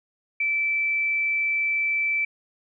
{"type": "tone", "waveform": "sine", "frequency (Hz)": 2323, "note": "D7", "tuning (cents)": -20, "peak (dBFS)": -21, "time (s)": [0.4, 2.25], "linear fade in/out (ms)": 5, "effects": []}